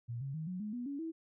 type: tone with pitch steps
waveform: sine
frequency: 118.4 / 136.79 / 158.05 / 182.6 / 211 / 243.7 / 281.6 / 325.4 Hz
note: A#2 / C#3 / D#3 / F#3 / G#3 / B3 / C#4 / E4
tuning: +27 / -23 / +27 / -23 / +28 / -23 / +27 / -22 cents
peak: -37 dBFS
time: 0.08-1.12 s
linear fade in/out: 20 ms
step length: 130 ms
effects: none